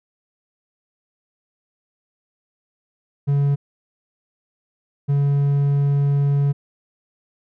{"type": "tone pair in turn", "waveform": "triangle", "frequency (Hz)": [141.6, 141.6], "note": ["C#3", "C#3"], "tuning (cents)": [37, 37], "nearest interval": "unison", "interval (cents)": 0, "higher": "neither", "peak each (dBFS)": -13, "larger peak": "neither", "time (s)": [[3.27, 3.56], [5.08, 6.53]], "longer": "second", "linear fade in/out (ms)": 20, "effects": []}